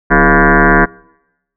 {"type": "tone with frequency modulation", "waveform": "sine", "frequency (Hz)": 700, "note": "F5", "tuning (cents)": 4, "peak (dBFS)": -5, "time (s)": [0.1, 0.86], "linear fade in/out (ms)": 20, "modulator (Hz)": 147, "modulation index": 7.3, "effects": ["noise-tail reverb RT60 0.9 s tail -26 dB re dry"]}